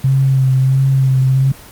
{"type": "tone with vibrato", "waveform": "sine", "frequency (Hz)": 133, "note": "C3", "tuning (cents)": 29, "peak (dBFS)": -9, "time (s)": [0.04, 1.52], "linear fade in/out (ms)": 5, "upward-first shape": "sine", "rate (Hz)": 1.5, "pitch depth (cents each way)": 26, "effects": ["pink hiss -37 dBFS RMS until 1.71 s", "Opus 24 kbps"]}